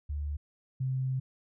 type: tone pair in turn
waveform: sine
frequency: 73.2 / 130.84 Hz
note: D2 / C3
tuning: -5 / 0 cents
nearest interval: minor seventh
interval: 1005 cents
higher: second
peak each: -31 / -28 dBFS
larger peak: second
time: 0.09-0.37 / 0.8-1.2 s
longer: second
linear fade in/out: 10 ms
effects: none